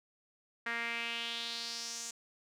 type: tone with band-pass filter sweep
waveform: sawtooth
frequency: 233.1 Hz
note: A#3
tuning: in tune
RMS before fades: -39 dBFS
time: 0.66-2.11 s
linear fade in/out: 5 ms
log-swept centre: 1800 to 7000 Hz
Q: 3.5
effects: none